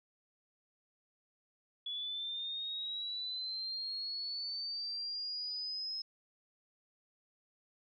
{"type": "linear sweep", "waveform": "sine", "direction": "up", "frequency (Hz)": [3398, 5160], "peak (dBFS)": -37, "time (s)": [1.86, 6.02], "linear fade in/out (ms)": 5, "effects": []}